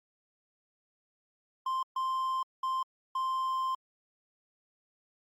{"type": "tone bursts at uneven times", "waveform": "triangle", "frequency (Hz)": 1046.5, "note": "C6", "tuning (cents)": 0, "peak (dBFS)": -27, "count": 4, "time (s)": [[1.66, 1.83], [1.96, 2.43], [2.63, 2.83], [3.15, 3.75]], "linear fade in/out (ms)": 5, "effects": ["Opus 48 kbps"]}